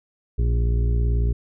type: harmonic tone with a mistuned harmonic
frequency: 58.27 Hz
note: A#1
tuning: in tune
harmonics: 1 / 2 / 3 / 4 / 5 / 6 / 7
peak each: -18 / -25 / -37 / -39 / -42 / -41 / -36 dBFS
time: 0.38-1.33 s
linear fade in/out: 10 ms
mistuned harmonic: 4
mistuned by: -25 cents
effects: none